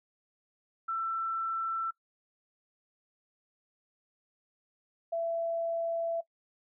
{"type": "tone pair in turn", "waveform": "sine", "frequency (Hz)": [1337, 668.5], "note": ["E6", "E5"], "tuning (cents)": [24, 24], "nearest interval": "octave", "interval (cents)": 1200, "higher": "first", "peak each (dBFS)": [-30, -29], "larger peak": "second", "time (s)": [[0.88, 1.91], [5.12, 6.21]], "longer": "second", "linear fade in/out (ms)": 10, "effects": ["noise-tail reverb RT60 0.1 s tail -19 dB re dry"]}